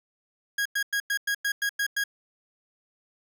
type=tone bursts; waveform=40% pulse; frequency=1643 Hz; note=G#6; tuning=19 cents flat; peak=-23 dBFS; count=9; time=0.58-2.039 s; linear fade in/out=5 ms; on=75 ms; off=98 ms; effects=none